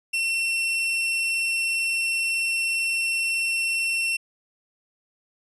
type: tone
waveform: 40% pulse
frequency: 2709 Hz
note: E7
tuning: 47 cents sharp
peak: -21 dBFS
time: 0.13-4.17 s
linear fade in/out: 10 ms
effects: resampled to 24000 Hz